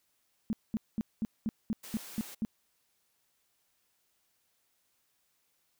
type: tone bursts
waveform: sine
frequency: 220 Hz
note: A3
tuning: in tune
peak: -28 dBFS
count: 9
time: 0.5-2.45 s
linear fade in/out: 0 ms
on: 30 ms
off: 210 ms
type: high-pass noise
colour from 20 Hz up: white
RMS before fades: -47 dBFS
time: 1.83-2.35 s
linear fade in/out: 10 ms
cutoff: 210 Hz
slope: 12 dB/octave
effects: white hiss -75 dBFS RMS until 5.79 s